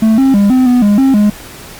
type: tone with pitch steps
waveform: triangle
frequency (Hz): 220.7 / 267.9 / 201.6 / 256.8 / 247.1 / 205.3 / 267.9 / 208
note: A3 / C4 / G3 / C4 / B3 / G#3 / C4 / G#3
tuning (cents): +5 / +41 / +49 / -32 / +1 / -20 / +41 / +3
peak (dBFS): -3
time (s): 0.02-1.3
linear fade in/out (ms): 5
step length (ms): 160
effects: pink hiss -31 dBFS RMS until 1.79 s + MP3 96 kbps